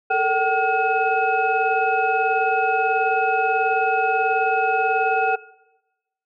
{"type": "tone cluster", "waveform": "sine", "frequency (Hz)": [435.7, 454.2, 763, 1428, 2575], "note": ["A4", "A#4", "G5", "F6", "E7"], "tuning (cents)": [-17, -45, -47, 38, -41], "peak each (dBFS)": [-26, -26, -19, -22, -27], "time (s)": [0.1, 5.36], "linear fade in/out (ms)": 10, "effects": ["noise-tail reverb RT60 1.0 s tail -21 dB re dry", "tanh soft clip ceiling -6 dBFS"]}